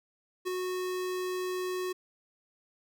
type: tone with ADSR envelope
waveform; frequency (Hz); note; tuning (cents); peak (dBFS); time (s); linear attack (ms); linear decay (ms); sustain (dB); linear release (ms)
square; 366.9; F#4; -15; -29; 0.45-1.93; 27; 5; -3; 12
effects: none